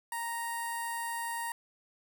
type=tone with notch filter; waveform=15% pulse; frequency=932.3 Hz; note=A#5; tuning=in tune; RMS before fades=-36 dBFS; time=0.12-1.52 s; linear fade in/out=2 ms; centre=3300 Hz; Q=0.54; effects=none